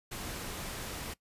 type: noise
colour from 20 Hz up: pink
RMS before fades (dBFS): -40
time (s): 0.11-1.14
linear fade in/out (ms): 10
effects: noise-tail reverb RT60 0.1 s tail -20 dB re dry + resampled to 32000 Hz